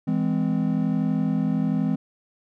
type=chord; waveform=triangle; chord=E augmented; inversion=none; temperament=just; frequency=164.81 / 206 / 257.5 Hz; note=E3 / G#3 / B#3; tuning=0 / -14 / -28 cents; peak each=-23 dBFS; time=0.07-1.96 s; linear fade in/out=10 ms; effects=none